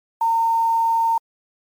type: tone with quantisation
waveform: sine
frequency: 913 Hz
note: A#5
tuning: 36 cents flat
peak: -15 dBFS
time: 0.21-1.18 s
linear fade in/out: 5 ms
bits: 7
effects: MP3 96 kbps

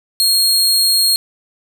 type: tone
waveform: sawtooth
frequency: 4261 Hz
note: C8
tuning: 31 cents sharp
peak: -8 dBFS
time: 0.2-1.16 s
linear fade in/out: 0 ms
effects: none

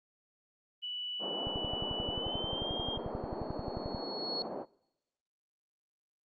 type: tone with pitch glide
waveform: sine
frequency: 2960 to 3209 Hz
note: F#7 to G7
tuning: 0 to +40 cents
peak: -36 dBFS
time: 0.82-2.98 s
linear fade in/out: 20 ms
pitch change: +140 cents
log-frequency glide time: 2.1-2.72 s
type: band-pass noise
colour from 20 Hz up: white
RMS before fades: -40 dBFS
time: 1.19-4.66 s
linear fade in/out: 50 ms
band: 210 to 780 Hz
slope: 24 dB/octave
type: click train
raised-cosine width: 5 ms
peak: -27 dBFS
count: 29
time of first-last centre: 1.47-3.948 s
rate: 11.3 Hz
type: tone with exponential growth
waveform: sine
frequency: 4344 Hz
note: C#8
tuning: 36 cents flat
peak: -32 dBFS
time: 2.99-4.42 s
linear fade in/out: 1 ms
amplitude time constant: 310 ms
effects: noise-tail reverb RT60 0.9 s tail -24 dB re dry + Opus 24 kbps

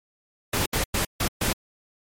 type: noise bursts at uneven times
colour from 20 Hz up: pink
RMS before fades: -24 dBFS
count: 5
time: 0.53-0.66 / 0.73-0.84 / 0.94-1.05 / 1.2-1.28 / 1.41-1.53 s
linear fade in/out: 5 ms
effects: MP3 64 kbps

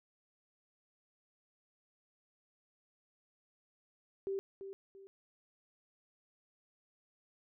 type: tone with echo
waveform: sine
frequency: 390 Hz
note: G4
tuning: 9 cents flat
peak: -34 dBFS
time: 4.27-4.39 s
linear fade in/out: 0 ms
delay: 340 ms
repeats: 2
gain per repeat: -9 dB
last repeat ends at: 5.07 s
effects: none

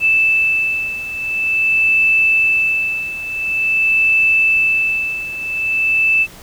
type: beating tone pair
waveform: sine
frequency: 2637 / 2637.47 Hz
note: E7 / E7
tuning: 0 / 0 cents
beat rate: 0.47 Hz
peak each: -14 / -18 dBFS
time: 0-6.27 s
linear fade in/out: 50 ms
effects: pink hiss -39 dBFS RMS until 6.42 s

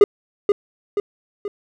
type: tone with echo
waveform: triangle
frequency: 408.4 Hz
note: G#4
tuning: 29 cents flat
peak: -3 dBFS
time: 0.01-0.04 s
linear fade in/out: 2 ms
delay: 480 ms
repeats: 3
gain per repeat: -6 dB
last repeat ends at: 1.48 s
effects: none

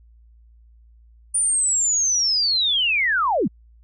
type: linear sweep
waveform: sine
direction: down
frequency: 9400 to 138.59 Hz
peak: -17 dBFS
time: 1.34-3.48 s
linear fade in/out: 10 ms
effects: added 57 Hz sine -48 dBFS peak until 3.83 s

